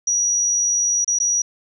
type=tone with dropouts; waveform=sine; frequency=5800 Hz; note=F#8; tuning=35 cents flat; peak=-16 dBFS; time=0.07-1.42 s; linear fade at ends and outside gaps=5 ms; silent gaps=1.046-1.077 / 1.188-1.2 s; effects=none